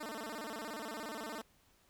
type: tone with vibrato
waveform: 10% pulse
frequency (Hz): 260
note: C4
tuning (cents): -11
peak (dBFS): -33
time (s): 0-1.42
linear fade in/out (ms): 10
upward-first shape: square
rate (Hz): 17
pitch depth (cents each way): 270
effects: pink hiss -69 dBFS RMS until 1.89 s